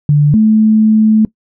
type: tone pair in turn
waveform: sine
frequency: 146.83 / 217.3 Hz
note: D3 / A3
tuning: 0 / -21 cents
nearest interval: perfect fifth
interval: 679 cents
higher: second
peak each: -5 dBFS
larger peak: neither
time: 0.09-0.34 / 0.34-1.25 s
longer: second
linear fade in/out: 2 ms
effects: noise-tail reverb RT60 0.1 s tail -20 dB re dry